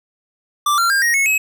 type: tone with pitch steps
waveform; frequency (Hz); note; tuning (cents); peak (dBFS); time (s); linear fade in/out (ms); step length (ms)
square; 1174.7 / 1373 / 1604.7 / 1875.5 / 2192 / 2562; D6 / F6 / G6 / A#6 / C#7 / E7; 0 / -30 / +40 / +10 / -20 / -50; -14; 0.66-1.38; 5; 120
effects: none